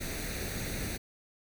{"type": "noise with comb filter", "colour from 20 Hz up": "pink", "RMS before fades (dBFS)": -36, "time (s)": [0, 0.98], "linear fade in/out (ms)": 20, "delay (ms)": 0.48, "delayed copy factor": 0.65, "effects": []}